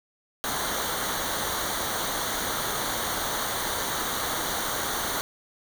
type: noise with comb filter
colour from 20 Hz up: pink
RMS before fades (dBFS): -29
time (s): 0.44-5.21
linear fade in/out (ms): 0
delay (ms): 0.39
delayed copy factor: -0.75
effects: none